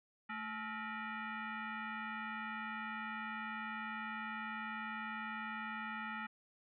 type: tone with frequency modulation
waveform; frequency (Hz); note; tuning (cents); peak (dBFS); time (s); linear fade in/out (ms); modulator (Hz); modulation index
sine; 220; A3; 0; -40; 0.29-6.27; 10; 540; 3.8
effects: none